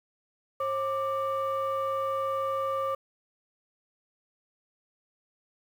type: tone pair together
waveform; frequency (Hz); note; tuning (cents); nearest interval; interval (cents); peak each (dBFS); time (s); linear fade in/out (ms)
sine; 538.7 / 1179; C#5 / D6; -50 / +6; octave + major second; 1356; -28; 0.6-2.95; 5
effects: tanh soft clip ceiling -23 dBFS + 9-bit